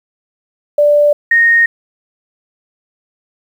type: tone pair in turn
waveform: sine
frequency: 587.3 / 1855.4 Hz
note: D5 / A#6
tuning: 0 / -9 cents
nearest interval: octave + minor sixth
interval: 1991 cents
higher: second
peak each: -6 dBFS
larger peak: neither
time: 0.78-1.13 / 1.31-1.66 s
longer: neither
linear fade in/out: 5 ms
effects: 7-bit